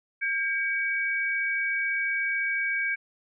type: tone pair together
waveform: sine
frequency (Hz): 1603 / 2267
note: G6 / C#7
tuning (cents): +38 / +38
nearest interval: tritone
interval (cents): 600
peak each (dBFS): -28 / -27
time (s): 0.21-2.96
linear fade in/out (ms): 20
effects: none